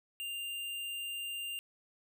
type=tone; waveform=square; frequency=2794 Hz; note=F7; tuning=in tune; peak=-38 dBFS; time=0.2-1.59 s; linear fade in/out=0 ms; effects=none